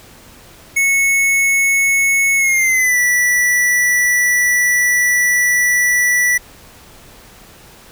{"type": "tone with pitch glide", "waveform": "square", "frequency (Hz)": [2201, 1960.9], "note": ["C#7", "B6"], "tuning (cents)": [-13, -13], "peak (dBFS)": -12, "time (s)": [0.76, 6.38], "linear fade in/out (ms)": 10, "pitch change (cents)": -200, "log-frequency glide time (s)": [2.37, 2.99], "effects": ["pink hiss -42 dBFS RMS until 7.91 s"]}